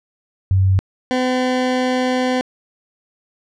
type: tone pair in turn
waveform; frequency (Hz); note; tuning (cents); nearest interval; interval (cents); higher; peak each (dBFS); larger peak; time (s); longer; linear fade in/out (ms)
sine / 20% pulse; 95.2 / 254.2; F#2 / C4; +50 / -50; octave + perfect fourth; 1700; second; -11; neither; 0.51-0.79 / 1.11-2.41; second; 0
effects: low-pass 5000 Hz 12 dB/octave